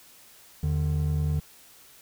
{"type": "tone pair together", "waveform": "triangle", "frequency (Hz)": [80.04, 150], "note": ["D#2", "D3"], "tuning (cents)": [50, 37], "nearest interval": "major seventh", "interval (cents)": 1087, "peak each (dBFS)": -24, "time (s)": [0.63, 1.4], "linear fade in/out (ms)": 5, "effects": ["white hiss -53 dBFS RMS until 2.01 s"]}